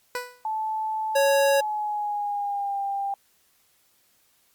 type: tone with exponential decay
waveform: 15% pulse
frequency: 493.9 Hz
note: B4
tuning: in tune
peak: -19 dBFS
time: 0.15-0.46 s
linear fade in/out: 1 ms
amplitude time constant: 66 ms
type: tone with pitch glide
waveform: sine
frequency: 872 to 795 Hz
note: A5 to G5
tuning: -16 to +24 cents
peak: -25 dBFS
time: 0.45-3.14 s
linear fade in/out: 2 ms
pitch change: -160 cents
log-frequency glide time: 1.27-2.8 s
type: tone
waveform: square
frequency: 554.4 Hz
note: C#5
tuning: in tune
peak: -19 dBFS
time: 1.15-1.61 s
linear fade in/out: 10 ms
effects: white hiss -64 dBFS RMS until 4.54 s + Opus 48 kbps